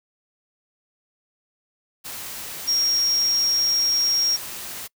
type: tone in noise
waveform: sine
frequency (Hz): 5588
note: F8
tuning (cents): 0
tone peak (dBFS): -18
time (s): 2.67-4.37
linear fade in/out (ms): 20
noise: white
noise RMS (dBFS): -34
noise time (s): 2.04-4.88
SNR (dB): +13
effects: noise-tail reverb RT60 0.1 s tail -25 dB re dry